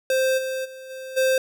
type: tone with level steps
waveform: square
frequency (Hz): 523.3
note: C5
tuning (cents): 0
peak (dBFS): -19 / -26 / -38 / -34 / -18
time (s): 0.1-1.38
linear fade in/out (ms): 2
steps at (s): 0.37 / 0.64 / 0.89 / 1.16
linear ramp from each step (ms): 20
effects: none